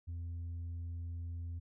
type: tone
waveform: sine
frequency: 85 Hz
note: F2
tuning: 46 cents flat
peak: -36 dBFS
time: 0.07-1.6 s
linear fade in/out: 20 ms
effects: tanh soft clip ceiling -38 dBFS